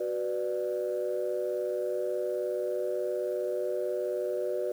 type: chord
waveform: sine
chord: B minor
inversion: second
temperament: just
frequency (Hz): 370.4 / 493.9 / 592.7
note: F#4 / B4 / D5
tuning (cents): +2 / 0 / +16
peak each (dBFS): -32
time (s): 0-4.72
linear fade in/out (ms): 5
effects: tanh soft clip ceiling -21 dBFS + 9-bit